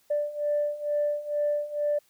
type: beating tone pair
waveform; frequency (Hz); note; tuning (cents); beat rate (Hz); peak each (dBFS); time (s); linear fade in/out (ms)
sine; 587.3 / 589.5; D5 / D5; 0 / +6; 2.2; -29 / -26; 0.1-1.99; 10
effects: tanh soft clip ceiling -18 dBFS + white hiss -65 dBFS RMS until 2.09 s